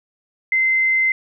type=tone; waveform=sine; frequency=2070 Hz; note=C7; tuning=19 cents flat; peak=-14 dBFS; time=0.52-1.12 s; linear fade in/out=2 ms; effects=none